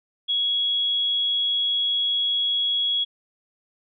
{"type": "tone", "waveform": "sine", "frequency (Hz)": 3335, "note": "G#7", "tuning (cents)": 7, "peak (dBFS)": -20, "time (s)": [0.28, 3.05], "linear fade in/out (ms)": 20, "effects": []}